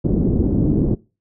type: low-pass noise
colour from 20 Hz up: white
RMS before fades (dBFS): -17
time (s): 0.04-0.95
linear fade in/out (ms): 10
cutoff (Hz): 320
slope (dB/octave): 24
effects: noise-tail reverb RT60 0.3 s tail -22 dB re dry